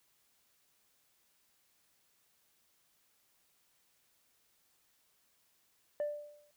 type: tone with exponential decay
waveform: sine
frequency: 590 Hz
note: D5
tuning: 8 cents sharp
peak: -28 dBFS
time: 6-6.51 s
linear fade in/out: 1 ms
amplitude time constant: 110 ms
effects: tanh soft clip ceiling -30 dBFS + white hiss -73 dBFS RMS until 6.56 s